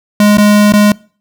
square tone with dropouts, 207.7 Hz, G#3, in tune, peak -5 dBFS, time 0.2-0.92 s, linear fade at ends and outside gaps 2 ms, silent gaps 0.372-0.382 / 0.723-0.736 s, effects noise-tail reverb RT60 0.4 s tail -23 dB re dry

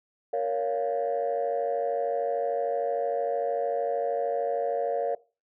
sine chord, Bb minor, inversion none, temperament just, 466.2 / 559.4 / 699.2 Hz, Bb4 / Db5 / F5, 0 / +16 / +2 cents, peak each -28 / -28 / -29 dBFS, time 0.33-5.15 s, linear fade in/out 5 ms, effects noise-tail reverb RT60 0.3 s tail -20 dB re dry + tanh soft clip ceiling -19 dBFS

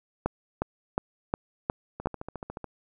two click trains, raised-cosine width 1 ms, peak -22 / -11 dBFS, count 10 / 6, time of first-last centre 2-2.643 / 0.26-2.059 s, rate 14 / 2.78 Hz, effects none

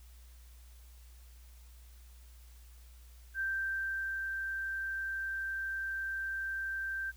sine tone with ADSR envelope, 1568 Hz, G6, in tune, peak -31 dBFS, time 3.34-7.12 s, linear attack 59 ms, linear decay 790 ms, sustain -3 dB, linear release 27 ms, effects added 60 Hz sine -52 dBFS peak until 7.16 s + white hiss -64 dBFS RMS until 7.16 s

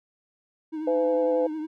triangle tone with vibrato, 311.1 Hz, D#4, in tune, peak -27 dBFS, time 0.72-1.67 s, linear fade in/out 20 ms, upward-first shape triangle, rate 11 Hz, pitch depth 53 cents each way
harmonic tone, 168.9 Hz, E3, 42 cents sharp, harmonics 3 / 4 / 5, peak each -21 / -33 / -35 dBFS, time 0.87-1.47 s, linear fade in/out 5 ms
effects none

